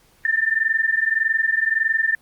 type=tone pair together; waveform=sine; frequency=1778.3 / 1800 Hz; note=A6 / A6; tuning=+18 / +39 cents; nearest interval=unison; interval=21 cents; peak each=-20 dBFS; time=0.25-2.15 s; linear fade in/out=2 ms; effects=pink hiss -57 dBFS RMS until 2.21 s + Opus 48 kbps